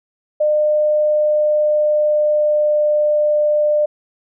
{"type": "tone with pitch glide", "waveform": "sine", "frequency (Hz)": [604, 598.8], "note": ["D5", "D5"], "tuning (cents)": [48, 33], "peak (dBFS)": -12, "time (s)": [0.4, 3.86], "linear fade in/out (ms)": 10, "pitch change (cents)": -15, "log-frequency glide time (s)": [1.01, 3.35], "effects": []}